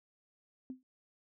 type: tone with exponential decay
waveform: sine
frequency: 257.5 Hz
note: C4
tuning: 28 cents flat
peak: -36 dBFS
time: 0.7-0.83 s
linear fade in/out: 1 ms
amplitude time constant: 27 ms
effects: none